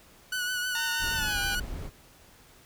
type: tone with vibrato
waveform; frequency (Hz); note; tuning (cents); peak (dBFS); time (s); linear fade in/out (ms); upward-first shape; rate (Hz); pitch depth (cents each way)
sawtooth; 1480; F#6; 0; -25; 0.32-1.6; 5; triangle; 6.3; 37
type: tone with pitch glide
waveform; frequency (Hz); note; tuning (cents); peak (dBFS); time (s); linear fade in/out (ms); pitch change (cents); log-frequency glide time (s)
10% pulse; 914 to 800.3; A#5 to G5; -34 to +36; -24; 0.75-1.55; 2; -230; 1.13-1.39
type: noise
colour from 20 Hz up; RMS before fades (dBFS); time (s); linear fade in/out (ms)
brown; -36; 0.99-1.91; 50
effects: pink hiss -56 dBFS RMS until 2.65 s